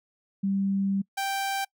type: tone pair in turn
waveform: sine / sawtooth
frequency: 196 / 784 Hz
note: G3 / G5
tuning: 0 / 0 cents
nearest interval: 2 octaves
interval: 2400 cents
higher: second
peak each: -23 dBFS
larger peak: neither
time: 0.43-1.02 / 1.17-1.65 s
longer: first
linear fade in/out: 10 ms
effects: noise-tail reverb RT60 0.1 s tail -25 dB re dry